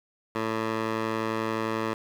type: tone with band-pass filter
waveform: 15% pulse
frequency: 111.4 Hz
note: A2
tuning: 22 cents sharp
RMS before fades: -29 dBFS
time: 0.35-1.94 s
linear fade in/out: 5 ms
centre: 1000 Hz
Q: 0.64
effects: 8-bit